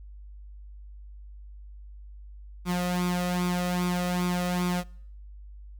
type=tone with flanger; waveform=sawtooth; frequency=178.4 Hz; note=F3; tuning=37 cents sharp; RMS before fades=-27 dBFS; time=2.65-4.84 s; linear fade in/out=50 ms; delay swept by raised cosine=0.84 to 1.6 ms; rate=2.5 Hz; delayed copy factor=+0.65; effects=noise-tail reverb RT60 0.7 s tail -26 dB re dry + added 50 Hz sine -42 dBFS peak until 5.79 s